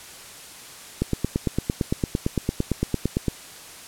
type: click train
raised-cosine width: 3 ms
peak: -8 dBFS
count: 21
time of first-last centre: 1.02-3.282 s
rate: 8.84 Hz
effects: white hiss -42 dBFS RMS until 3.87 s + low-pass 11000 Hz 12 dB/octave